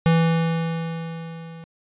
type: tone with level ramp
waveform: square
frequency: 164.81 Hz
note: E3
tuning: in tune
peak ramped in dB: -14 to -38 dBFS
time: 0.06-1.64 s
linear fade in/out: 0 ms
effects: resampled to 8000 Hz